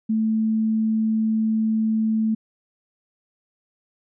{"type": "tone", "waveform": "sine", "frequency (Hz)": 220, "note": "A3", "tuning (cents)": 0, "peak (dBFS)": -18, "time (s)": [0.09, 2.35], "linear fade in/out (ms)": 10, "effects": []}